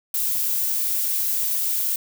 violet noise, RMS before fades -23 dBFS, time 0.14-1.96 s, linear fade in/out 2 ms, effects none

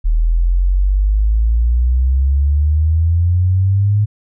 sine exponential sweep, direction up, 38.89 to 106 Hz, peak -10 dBFS, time 0.04-4.06 s, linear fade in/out 20 ms, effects none

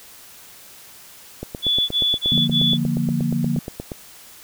click train, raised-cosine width 2 ms, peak -15 dBFS, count 22, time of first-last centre 1.43-3.918 s, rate 8.44 Hz
sine tone bursts, 3441 Hz, A7, 39 cents flat, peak -16 dBFS, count 4, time 1.62-2.778 s, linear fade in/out 50 ms, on 270 ms, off 26 ms
sine chord, Bb major, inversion first, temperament equal, 146.83 / 174.61 / 233.1 Hz, D3 / F3 / Bb3, 0 / 0 / 0 cents, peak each -23 / -24 / -22 dBFS, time 2.32-3.59 s, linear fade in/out 0 ms
effects white hiss -44 dBFS RMS until 4.43 s

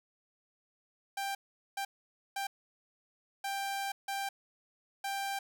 sawtooth tone bursts at uneven times, 789 Hz, G5, 11 cents sharp, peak -30 dBFS, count 6, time 1.17-1.35 / 1.77-1.85 / 2.36-2.47 / 3.44-3.92 / 4.08-4.29 / 5.04-5.39 s, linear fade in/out 5 ms, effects none

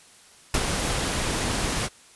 pink noise with ADSR envelope, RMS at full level -21 dBFS, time 0.54-1.89 s, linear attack 3 ms, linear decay 49 ms, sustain -5 dB, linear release 35 ms, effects white hiss -52 dBFS RMS until 2.15 s + resampled to 24000 Hz

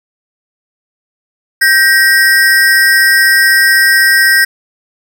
square ring-modulated tone, 1734 Hz, A6, 26 cents flat, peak -3 dBFS, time 1.61-4.45 s, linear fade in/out 10 ms, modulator 158 Hz, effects none

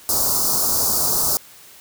white band-stop noise, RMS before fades -19 dBFS, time 0.09-1.37 s, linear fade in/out 0 ms, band 1300 to 4500 Hz, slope 48 dB/octave, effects white hiss -45 dBFS RMS until 1.8 s

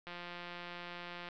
click train, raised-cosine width 0.3 ms, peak -29 dBFS, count 214, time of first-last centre 0.07-1.287 s, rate 175 Hz, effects low-pass 5000 Hz 12 dB/octave

